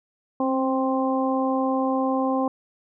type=harmonic tone with a mistuned harmonic; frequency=262.5 Hz; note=C4; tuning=6 cents sharp; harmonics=1 / 2 / 3 / 4; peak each=-23 / -26 / -28 / -29 dBFS; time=0.4-2.48 s; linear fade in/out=2 ms; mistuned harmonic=1; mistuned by=+22 cents; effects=none